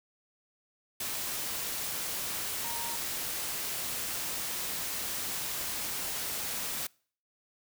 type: tone in noise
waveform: sine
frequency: 932.3 Hz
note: A#5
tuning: in tune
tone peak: -40 dBFS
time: 2.64-2.96 s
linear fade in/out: 5 ms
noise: white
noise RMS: -35 dBFS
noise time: 1-6.87 s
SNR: -8 dB
effects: noise-tail reverb RT60 0.5 s tail -26 dB re dry